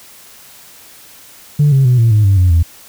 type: tone with pitch steps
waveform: sine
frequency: 146.83 / 135.42 / 124.9 / 115.2 / 106.25 / 98 / 90.38 / 83.36 Hz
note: D3 / C#3 / B2 / A#2 / G#2 / G2 / F#2 / E2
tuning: 0 / -40 / +20 / -20 / +40 / 0 / -40 / +20 cents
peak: -5 dBFS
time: 1.59-2.63 s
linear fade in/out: 10 ms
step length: 130 ms
effects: tanh soft clip ceiling -4 dBFS + white hiss -40 dBFS RMS until 2.88 s